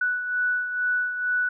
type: beating tone pair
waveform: sine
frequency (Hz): 1480 / 1482.2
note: F#6 / F#6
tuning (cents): 0 / +3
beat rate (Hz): 2.2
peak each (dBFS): -23 / -31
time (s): 0.01-1.49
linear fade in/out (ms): 5
effects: none